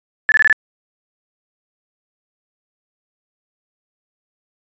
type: tone bursts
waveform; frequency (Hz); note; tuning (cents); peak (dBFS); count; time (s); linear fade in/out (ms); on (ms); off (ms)
sine; 1738; A6; -22; -9; 5; 0.29-0.527; 0; 29; 23
effects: resampled to 16000 Hz